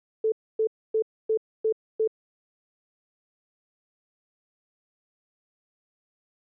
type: tone bursts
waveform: sine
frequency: 439.7 Hz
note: A4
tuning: 1 cent flat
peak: -20 dBFS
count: 6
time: 0.24-2.076 s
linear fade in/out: 5 ms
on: 81 ms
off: 270 ms
effects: none